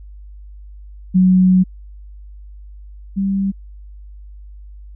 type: tone pair in turn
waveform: sine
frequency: 185 / 195.3 Hz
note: F#3 / G3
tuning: 0 / -6 cents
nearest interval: minor second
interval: 94 cents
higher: second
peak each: -8 / -15 dBFS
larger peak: first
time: 1.14-1.64 / 3.16-3.52 s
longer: first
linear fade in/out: 20 ms
effects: added 50 Hz sine -34 dBFS peak until 4.95 s